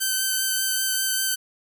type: tone with vibrato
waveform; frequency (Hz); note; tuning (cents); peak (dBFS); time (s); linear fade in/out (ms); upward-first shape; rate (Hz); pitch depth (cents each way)
5% pulse; 1540; G6; -31; -11; 0-1.36; 20; sine; 5.1; 11
effects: none